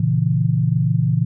sine chord, A# diminished, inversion none, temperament equal, 116.54 / 138.59 / 164.81 Hz, A#2 / C#3 / E3, 0 / 0 / 0 cents, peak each -19 dBFS, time 0-1.25 s, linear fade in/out 5 ms, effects none

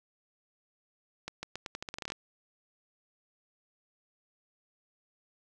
accelerating click train, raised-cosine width 0.2 ms, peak -20 dBFS, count 14, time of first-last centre 1.28-2.12 s, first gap 150 ms, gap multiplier 0.84, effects none

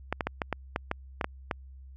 clicks, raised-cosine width 0.5 ms, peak -13 dBFS, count 10, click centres 0.126 / 0.208 / 0.27 / 0.418 / 0.527 / 0.761 / 0.914 / 1.212 / 1.244 / 1.512 s, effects added 66 Hz sine -45 dBFS peak until 1.96 s

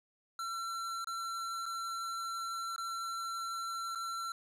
square tone with dropouts, 1353 Hz, E6, 45 cents sharp, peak -37 dBFS, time 0.39-4.32 s, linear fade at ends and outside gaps 2 ms, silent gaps 1.045-1.071 / 1.657-1.662 / 2.762-2.78 / 3.95-3.956 s, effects low-pass 11000 Hz 12 dB/octave + 11-bit

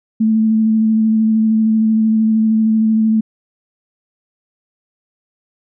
sine tone with vibrato, 220 Hz, A3, in tune, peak -10 dBFS, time 0.2-3.21 s, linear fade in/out 10 ms, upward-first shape square, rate 13 Hz, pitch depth 13 cents each way, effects none

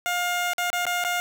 15% pulse tone with dropouts, 709 Hz, F5, 26 cents sharp, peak -17 dBFS, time 0.06-1.2 s, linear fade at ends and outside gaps 0 ms, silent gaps 0.534-0.582 / 0.702-0.73 / 0.854-0.866 / 1.039-1.048 s, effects none

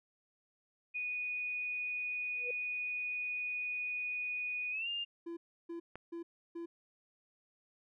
sine tone with pitch glide, 2473 to 2808 Hz, D#7 to F7, -11 to +9 cents, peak -35 dBFS, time 0.94-5.05 s, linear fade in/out 20 ms, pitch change +220 cents, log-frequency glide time 4.71-4.88 s
sine tone with exponential growth, 490 Hz, B4, 14 cents flat, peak -36 dBFS, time 2.34-2.51 s, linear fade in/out 5 ms, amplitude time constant 36 ms
triangle tone bursts, 338 Hz, E4, 43 cents sharp, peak -38 dBFS, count 4, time 5.26-6.66 s, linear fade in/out 10 ms, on 110 ms, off 320 ms
click, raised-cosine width 0.5 ms, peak -30 dBFS, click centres 5.956 s
effects none

